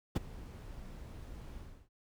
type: noise with ADSR envelope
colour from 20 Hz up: brown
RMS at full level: -27 dBFS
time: 0.15-1.89 s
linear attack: 14 ms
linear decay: 19 ms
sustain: -20 dB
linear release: 320 ms
effects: none